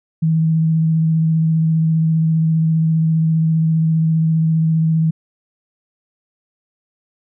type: tone with vibrato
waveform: sine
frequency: 160.7 Hz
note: E3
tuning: 44 cents flat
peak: -12 dBFS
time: 0.22-5.11 s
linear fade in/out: 10 ms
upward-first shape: sine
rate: 15 Hz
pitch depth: 15 cents each way
effects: none